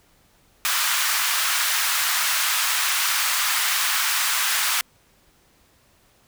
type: high-pass noise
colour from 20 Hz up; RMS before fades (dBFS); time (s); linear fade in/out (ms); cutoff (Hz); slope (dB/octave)
pink; -22; 0.65-4.81; 0; 1100; 24
effects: pink hiss -59 dBFS RMS until 6.27 s